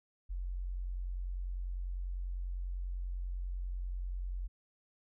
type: tone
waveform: sine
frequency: 45.07 Hz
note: F#1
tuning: 45 cents flat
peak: -35 dBFS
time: 0.29-4.48 s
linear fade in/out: 20 ms
effects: none